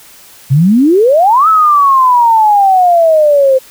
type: exponential two-way sweep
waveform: sine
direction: up then down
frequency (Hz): 127 to 1318.5 to 517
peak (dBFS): -4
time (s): 0.5-3.59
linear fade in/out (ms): 20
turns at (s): 1.48
effects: white hiss -38 dBFS RMS until 3.7 s